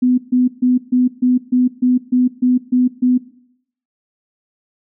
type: tone bursts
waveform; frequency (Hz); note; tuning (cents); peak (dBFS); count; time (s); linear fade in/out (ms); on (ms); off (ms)
sine; 250.6; B3; +25; -10; 11; 0.02-3.18; 10; 160; 140
effects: noise-tail reverb RT60 0.7 s tail -17 dB re dry